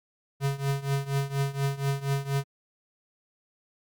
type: tone with tremolo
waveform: square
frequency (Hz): 138.7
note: C#3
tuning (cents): +1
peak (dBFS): -23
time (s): 0.4-2.44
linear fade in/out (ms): 50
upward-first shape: triangle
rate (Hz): 4.2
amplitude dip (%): 90
effects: Opus 48 kbps